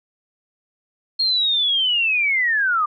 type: linear sweep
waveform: sine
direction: down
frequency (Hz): 4279 to 1174.7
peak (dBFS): -16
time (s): 1.19-2.86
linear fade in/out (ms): 10
effects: none